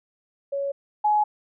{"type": "tone pair in turn", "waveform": "sine", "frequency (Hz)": [558, 842.4], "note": ["C#5", "G#5"], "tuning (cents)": [11, 24], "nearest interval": "perfect fifth", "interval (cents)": 713, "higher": "second", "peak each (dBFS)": [-24, -17], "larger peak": "second", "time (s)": [[0.52, 0.72], [1.04, 1.24]], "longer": "neither", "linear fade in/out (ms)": 10, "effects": []}